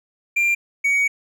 triangle tone pair in turn, 2382 / 2248 Hz, D7 / C#7, +24 / +24 cents, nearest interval minor second, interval 100 cents, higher first, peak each -14 dBFS, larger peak neither, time 0.36-0.55 / 0.84-1.08 s, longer second, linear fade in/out 10 ms, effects none

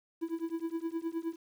triangle tone with tremolo, 330.1 Hz, E4, 2 cents sharp, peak -27 dBFS, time 0.21-1.36 s, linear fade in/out 20 ms, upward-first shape triangle, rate 9.6 Hz, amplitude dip 100%, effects 10-bit

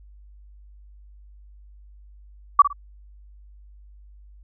sine tone with echo, 1147 Hz, D6, 41 cents flat, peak -6 dBFS, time 2.59-2.62 s, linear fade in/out 5 ms, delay 55 ms, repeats 2, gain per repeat -12 dB, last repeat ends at 2.73 s, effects added 50 Hz sine -45 dBFS peak until 4.43 s

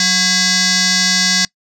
sine tone with frequency modulation, 185 Hz, F#3, in tune, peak -10 dBFS, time 0-1.45 s, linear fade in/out 2 ms, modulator 913 Hz, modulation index 6.7, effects noise-tail reverb RT60 0.1 s tail -25 dB re dry + tanh soft clip ceiling -7 dBFS

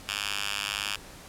5% pulse tone with high-pass filter, 101.6 Hz, G#2, 38 cents flat, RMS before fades -32 dBFS, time 0.08-0.96 s, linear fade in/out 5 ms, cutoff 2200 Hz, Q 1.9, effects pink hiss -47 dBFS RMS until 1.28 s + low-pass 12000 Hz 12 dB/octave

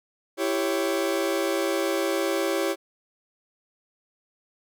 40% pulse chord, C# diminished, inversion first, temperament equal with one note detuned, 332.3 / 392 / 554.4 Hz, E4 / G4 / C#5, +14 / 0 / 0 cents, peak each -27 dBFS, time 0.37-2.76 s, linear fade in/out 50 ms, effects none

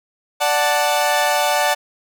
sawtooth chord, D major, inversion none, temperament equal, 587.3 / 740 / 880 Hz, D5 / F#5 / A5, 0 / 0 / 0 cents, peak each -16 dBFS, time 0.4-1.75 s, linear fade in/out 20 ms, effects none

